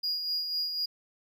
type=tone with tremolo; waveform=triangle; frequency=4867 Hz; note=D#8; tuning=39 cents flat; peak=-26 dBFS; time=0.03-0.86 s; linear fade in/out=10 ms; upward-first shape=sine; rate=4 Hz; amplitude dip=45%; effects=none